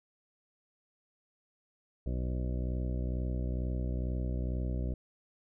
harmonic tone, 62.2 Hz, B1, 13 cents sharp, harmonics 1 / 2 / 3 / 4 / 5 / 6 / 8 / 9 / 10, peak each -32 / -38 / -42 / -44 / -46 / -48 / -50 / -51 / -52 dBFS, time 2.06-4.94 s, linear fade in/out 5 ms, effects none

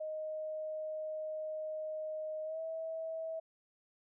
sine tone with pitch glide, 622.3 to 646.9 Hz, D#5 to E5, 0 to -33 cents, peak -37 dBFS, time 0-3.4 s, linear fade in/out 10 ms, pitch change +67 cents, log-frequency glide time 2.44-2.6 s, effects none

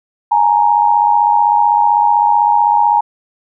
sine tone pair together, 836.5 / 932.3 Hz, G#5 / A#5, +12 / 0 cents, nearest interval major second, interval 188 cents, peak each -11 dBFS, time 0.31-3.01 s, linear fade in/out 10 ms, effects none

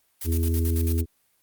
blue noise with tremolo, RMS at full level -33 dBFS, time 0.21-1.01 s, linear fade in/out 5 ms, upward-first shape square, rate 9.1 Hz, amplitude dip 75%
harmonic tone, 82.41 Hz, E2, in tune, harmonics 1 / 3 / 4 / 5, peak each -21 / -31 / -33 / -35 dBFS, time 0.24-1.06 s, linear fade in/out 50 ms
effects white hiss -67 dBFS RMS until 1.42 s + Opus 32 kbps

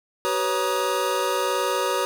square tone cluster, 381.1 / 493.6 / 555 / 949 / 1242 Hz, G4 / B4 / C#5 / A#5 / D#6, -49 / -1 / +2 / +31 / -3 cents, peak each -29 dBFS, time 0.25-2.05 s, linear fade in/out 0 ms, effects none

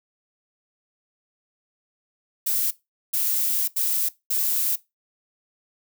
violet noise bursts at uneven times, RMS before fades -23 dBFS, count 4, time 2.46-2.71 / 3.13-3.68 / 3.76-4.09 / 4.3-4.76 s, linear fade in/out 10 ms, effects noise-tail reverb RT60 0.2 s tail -19 dB re dry

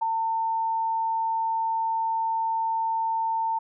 sine tone with ADSR envelope, 900 Hz, A5, 39 cents sharp, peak -19 dBFS, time 0.01-3.59 s, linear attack 18 ms, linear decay 4 ms, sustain -4 dB, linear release 10 ms, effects none

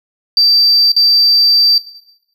triangle tone with dropouts, 4666 Hz, D8, 12 cents flat, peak -3 dBFS, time 0.37-1.78 s, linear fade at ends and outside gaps 2 ms, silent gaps 0.919-0.964 s, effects noise-tail reverb RT60 0.9 s tail -18 dB re dry + tanh soft clip ceiling -4 dBFS

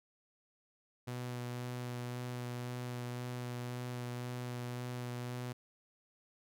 sawtooth tone with vibrato, 123 Hz, B2, 7 cents flat, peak -35 dBFS, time 1.07-5.53 s, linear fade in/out 10 ms, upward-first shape sine, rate 1.9 Hz, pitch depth 12 cents each way, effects none

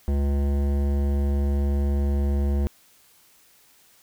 sine tone with hard clipping, 70.5 Hz, C#2, 30 cents sharp, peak -22 dBFS, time 0.08-2.67 s, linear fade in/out 0 ms, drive 15 dB, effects white hiss -57 dBFS RMS until 4.02 s

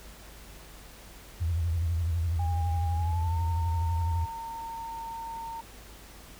sine tone with vibrato, 83.9 Hz, E2, 31 cents sharp, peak -25 dBFS, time 1.4-4.26 s, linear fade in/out 20 ms, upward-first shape triangle, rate 12 Hz, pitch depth 120 cents each way
sine tone with pitch glide, 809 to 913.3 Hz, G#5 to A#5, -46 to -36 cents, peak -35 dBFS, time 2.39-5.61 s, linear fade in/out 5 ms, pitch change +210 cents, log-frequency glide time 2.9-3.39 s
effects added 50 Hz sine -50 dBFS peak until 6.39 s + pink hiss -50 dBFS RMS until 6.39 s

